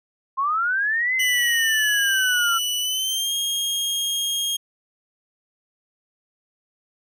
sine linear two-way sweep, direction up then down, 1046.5 to 2064 to 1350 Hz, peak -19 dBFS, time 0.37-2.59 s, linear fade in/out 20 ms, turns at 1.15 s
sawtooth tone with pitch glide, 2960 to 3247 Hz, F#7 to G#7, 0 to -40 cents, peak -19 dBFS, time 1.19-4.57 s, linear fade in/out 10 ms, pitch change +160 cents, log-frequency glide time 2.8-3.34 s
effects none

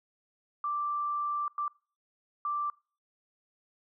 sine tone bursts at uneven times, 1174.7 Hz, D6, in tune, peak -29 dBFS, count 3, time 0.64-1.48 / 1.58-1.68 / 2.45-2.7 s, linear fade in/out 2 ms, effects noise-tail reverb RT60 0.4 s tail -25 dB re dry

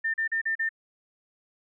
sine tone bursts, 1800 Hz, A6, 39 cents sharp, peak -24 dBFS, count 5, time 0.04-0.692 s, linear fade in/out 10 ms, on 100 ms, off 38 ms, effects none

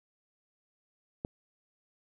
click, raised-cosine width 2 ms, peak -21 dBFS, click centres 1.249 s, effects none

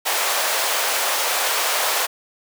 pink high-pass noise, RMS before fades -21 dBFS, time 0.05-2.07 s, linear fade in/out 20 ms, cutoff 550 Hz, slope 24 dB/octave, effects none

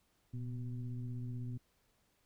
sine tone with frequency modulation, 120 Hz, B2, 49 cents flat, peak -38 dBFS, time 0.33-1.58 s, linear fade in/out 10 ms, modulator 128 Hz, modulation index 0.74, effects pink hiss -75 dBFS RMS until 2.25 s

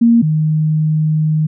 sine tone pair in turn, 233.1 / 155.17 Hz, A#3 / D#3, 0 / -4 cents, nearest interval perfect fifth, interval 704 cents, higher first, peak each -6 / -11 dBFS, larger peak first, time 0.01-0.22 / 0.22-1.47 s, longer second, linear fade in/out 10 ms, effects none

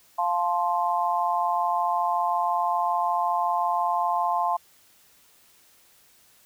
sine chord, F major, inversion none, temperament just, 698.5 / 873.1 / 1047.7 Hz, F5 / A5 / C6, 0 / -14 / +2 cents, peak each -26 dBFS, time 0.18-4.57 s, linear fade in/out 10 ms, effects white hiss -58 dBFS RMS until 6.45 s

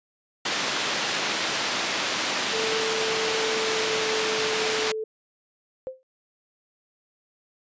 white band-pass noise, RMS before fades -27 dBFS, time 0.45-4.92 s, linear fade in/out 5 ms, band 200 to 4200 Hz, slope 12 dB/octave
sine tone with pitch glide, 443.5 to 437.4 Hz, A4 to A4, +14 to -10 cents, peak -27 dBFS, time 2.53-5.04 s, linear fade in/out 5 ms, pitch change -24 cents, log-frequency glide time 3.35-4.24 s
sine tone with exponential decay, 520 Hz, C5, 11 cents flat, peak -26 dBFS, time 5.87-6.03 s, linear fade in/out 0 ms, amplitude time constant 33 ms
effects resampled to 16000 Hz

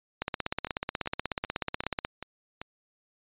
two click trains, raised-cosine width 0.3 ms, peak -13 / -21 dBFS, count 31 / 6, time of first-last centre 0.22-2.049 / 0.67-2.616 s, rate 16.4 / 2.57 Hz, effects resampled to 8000 Hz

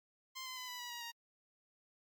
10% pulse tone with pitch steps, 1046.5 / 1027.3 / 1008.5 / 990 / 971.9 / 954.1 / 936.6 Hz, C6 / C6 / B5 / B5 / B5 / A#5 / A#5, 0 / -32 / +36 / +4 / -28 / +40 / +8 cents, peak -35 dBFS, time 0.35-1.12 s, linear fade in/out 20 ms, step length 110 ms, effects MP3 96 kbps

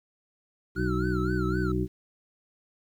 harmonic tone, 62.1 Hz, B1, 10 cents sharp, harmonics 1 / 2 / 3 / 5 / 6, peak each -31 / -31 / -31 / -31 / -31 dBFS, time 0.75-1.88 s, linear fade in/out 50 ms
triangle tone with vibrato, 1409 Hz, F6, 15 cents sharp, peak -33 dBFS, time 0.76-1.72 s, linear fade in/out 5 ms, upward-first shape sine, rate 3.9 Hz, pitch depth 140 cents each way
effects 10-bit

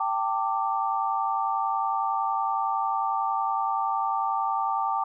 sine chord, G suspended second, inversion none, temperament equal with one note detuned, 784 / 894.9 / 1174.7 Hz, G5 / A5 / D6, 0 / +29 / 0 cents, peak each -28 dBFS, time 0-5.04 s, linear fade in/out 5 ms, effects none

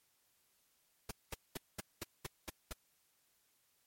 pink noise bursts, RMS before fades -41 dBFS, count 8, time 1.09-2.728 s, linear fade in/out 5 ms, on 21 ms, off 210 ms, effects white hiss -75 dBFS RMS until 3.86 s + MP3 64 kbps

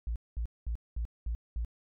sine tone bursts, 57.1 Hz, A#1, 35 cents flat, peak -29 dBFS, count 6, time 0.07-1.648 s, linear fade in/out 0 ms, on 88 ms, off 210 ms, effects tanh soft clip ceiling -27 dBFS

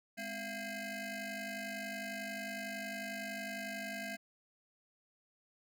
20% pulse ring-modulated tone, 466.2 Hz, A#4, in tune, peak -32 dBFS, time 0.17-4.17 s, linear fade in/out 20 ms, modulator 1140 Hz, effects none

